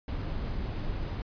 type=noise; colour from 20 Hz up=brown; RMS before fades=-33 dBFS; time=0.08-1.22 s; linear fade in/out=2 ms; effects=resampled to 11025 Hz